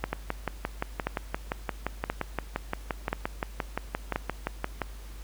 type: two click trains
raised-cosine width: 0.5 ms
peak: -12 / -13 dBFS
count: 5 / 28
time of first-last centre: 0.04-4.159 / 0.13-4.817 s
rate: 0.971 / 5.76 Hz
effects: added 50 Hz sine -40 dBFS peak until 5.23 s + pink hiss -52 dBFS RMS until 5.23 s